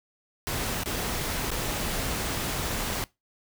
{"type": "noise with dropouts", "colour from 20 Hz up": "pink", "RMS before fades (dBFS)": -30, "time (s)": [0.47, 3.04], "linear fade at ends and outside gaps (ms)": 0, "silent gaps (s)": [[0.834, 0.859], [0.962, 0.965], [1.505, 1.515]], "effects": ["noise-tail reverb RT60 0.2 s tail -21 dB re dry"]}